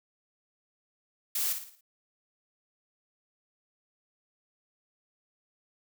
blue noise with echo, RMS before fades -30 dBFS, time 1.35-1.53 s, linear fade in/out 5 ms, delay 56 ms, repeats 5, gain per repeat -7 dB, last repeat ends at 1.81 s, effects none

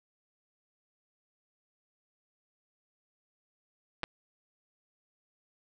clicks, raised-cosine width 0.3 ms, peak -17 dBFS, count 2, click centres 4.033 / 4.039 s, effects none

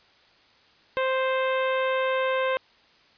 harmonic tone, 523.3 Hz, C5, in tune, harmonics 1 / 2 / 3 / 4 / 5 / 6 / 7, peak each -24 / -29 / -32 / -35 / -36 / -41 / -43 dBFS, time 0.97-2.57 s, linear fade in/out 0 ms, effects white hiss -58 dBFS RMS until 3.17 s + resampled to 11025 Hz

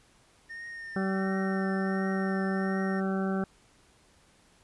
triangle tone with vibrato, 1823 Hz, A#6, 39 cents flat, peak -37 dBFS, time 0.49-3.01 s, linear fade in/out 20 ms, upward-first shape triangle, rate 1.4 Hz, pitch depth 42 cents each way
harmonic tone, 192 Hz, G3, 36 cents flat, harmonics 1 / 2 / 3 / 4 / 6 / 7 / 8, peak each -28 / -34 / -39 / -39 / -46 / -41 / -42 dBFS, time 0.96-3.44 s, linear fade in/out 2 ms
effects pink hiss -62 dBFS RMS until 4.63 s + resampled to 24000 Hz

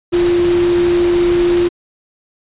sine tone in noise, 349.2 Hz, F4, in tune, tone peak -10 dBFS, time 0.12-1.69 s, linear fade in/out 20 ms, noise pink, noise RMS -24 dBFS, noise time 0.12-1.69 s, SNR +11 dB, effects resampled to 8000 Hz

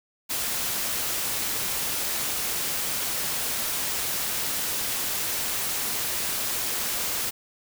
white noise, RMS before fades -28 dBFS, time 0.29-7.31 s, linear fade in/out 20 ms, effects none

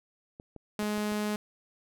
clicks, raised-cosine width 2 ms, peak -31 dBFS, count 5, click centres 0.399 / 0.563 / 0.827 / 0.979 / 1.121 s
sawtooth tone, 210 Hz, G#3, 19 cents sharp, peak -25 dBFS, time 0.79-1.36 s, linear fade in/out 2 ms
effects none

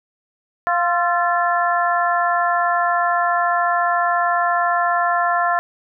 harmonic tone with a mistuned harmonic, 349.2 Hz, F4, in tune, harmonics 2 / 3 / 4 / 5, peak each -19 / -21 / -22 / -23 dBFS, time 0.67-5.59 s, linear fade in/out 0 ms, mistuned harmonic 4, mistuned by -46 cents, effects none

